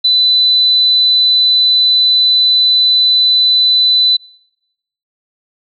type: tone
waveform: sine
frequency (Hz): 4000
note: B7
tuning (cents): +21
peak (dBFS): -7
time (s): 0.04-4.17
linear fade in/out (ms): 10
effects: noise-tail reverb RT60 0.9 s tail -25 dB re dry